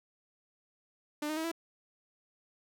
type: tone with pitch steps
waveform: sawtooth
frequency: 298.4 / 309.3 / 320.6 / 332.2 Hz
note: D4 / D#4 / E4 / E4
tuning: +28 / -10 / -48 / +13 cents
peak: -29 dBFS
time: 1.22-1.516 s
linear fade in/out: 5 ms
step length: 74 ms
effects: none